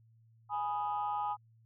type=chord; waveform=sine; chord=G# minor; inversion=none; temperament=equal; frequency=830.6 / 987.8 / 1244.5 Hz; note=G#5 / B5 / D#6; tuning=0 / 0 / 0 cents; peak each=-33 / -38 / -38 dBFS; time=0.49-1.37 s; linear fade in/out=50 ms; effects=tanh soft clip ceiling -25 dBFS + added 113 Hz sine -61 dBFS peak until 1.65 s